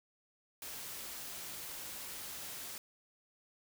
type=noise; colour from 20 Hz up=white; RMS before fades=-45 dBFS; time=0.62-2.78 s; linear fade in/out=2 ms; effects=none